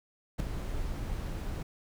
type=noise with ADSR envelope; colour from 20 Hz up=brown; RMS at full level=-25 dBFS; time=0.38-1.63 s; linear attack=22 ms; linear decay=3 ms; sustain=-10 dB; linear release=6 ms; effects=none